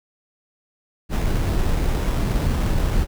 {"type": "noise with sample-and-hold", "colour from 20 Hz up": "brown", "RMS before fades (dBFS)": -20, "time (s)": [1.09, 3.07], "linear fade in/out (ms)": 50, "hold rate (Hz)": 4410, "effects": []}